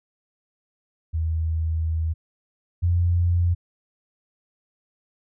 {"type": "tone pair in turn", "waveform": "sine", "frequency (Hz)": [80.6, 87.07], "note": ["E2", "F2"], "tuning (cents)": [-38, -5], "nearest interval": "minor second", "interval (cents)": 133, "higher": "second", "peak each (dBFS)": [-21, -17], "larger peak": "second", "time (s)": [[1.13, 2.14], [2.82, 3.55]], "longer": "first", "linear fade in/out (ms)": 20, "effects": []}